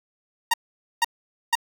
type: tone bursts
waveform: sawtooth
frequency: 931 Hz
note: A#5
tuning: 2 cents flat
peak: -13 dBFS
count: 3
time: 0.51-1.554 s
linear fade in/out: 5 ms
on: 28 ms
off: 480 ms
effects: none